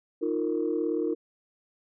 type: chord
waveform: sine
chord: Eb suspended second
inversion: none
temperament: equal with one note detuned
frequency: 311.1 / 349.2 / 460.5 Hz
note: Eb4 / F4 / Bb4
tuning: 0 / 0 / -21 cents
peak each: -29 dBFS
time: 0.21-1.15 s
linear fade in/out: 20 ms
effects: tanh soft clip ceiling -17 dBFS